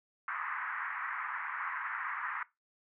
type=band-pass noise; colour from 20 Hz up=pink; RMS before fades=-38 dBFS; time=0.28-2.43 s; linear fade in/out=2 ms; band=1000 to 2000 Hz; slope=48 dB/octave; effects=noise-tail reverb RT60 0.2 s tail -19 dB re dry